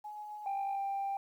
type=tone with tremolo; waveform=sine; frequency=841 Hz; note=G#5; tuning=22 cents sharp; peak=-40 dBFS; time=0.04-0.77 s; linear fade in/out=10 ms; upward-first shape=sine; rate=7.7 Hz; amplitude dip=25%
type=tone; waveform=sine; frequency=790 Hz; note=G5; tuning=13 cents sharp; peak=-31 dBFS; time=0.46-1.17 s; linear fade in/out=2 ms
effects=tanh soft clip ceiling -30 dBFS + 11-bit